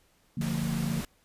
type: chord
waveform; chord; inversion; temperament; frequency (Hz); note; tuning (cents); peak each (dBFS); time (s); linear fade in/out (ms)
sine; Bb major; first; equal with one note detuned; 146.83 / 174.61 / 227.2; D3 / F3 / Bb3; 0 / 0 / -44; -32; 0.37-1.01; 5
type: noise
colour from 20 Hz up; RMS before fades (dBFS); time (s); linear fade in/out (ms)
pink; -39; 0.41-1.05; 2
effects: pink hiss -66 dBFS RMS until 1.24 s + resampled to 32000 Hz